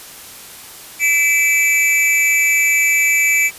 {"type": "tone with amplitude modulation", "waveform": "square", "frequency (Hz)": 2317, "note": "D7", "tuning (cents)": -24, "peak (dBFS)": -9, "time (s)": [0.99, 3.51], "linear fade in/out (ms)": 50, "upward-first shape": "sine", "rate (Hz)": 296, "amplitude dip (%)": 75, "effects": ["white hiss -36 dBFS RMS until 3.58 s", "resampled to 32000 Hz"]}